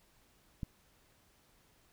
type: click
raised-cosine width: 5 ms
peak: -25 dBFS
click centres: 0.632 s
effects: pink hiss -68 dBFS RMS until 1.92 s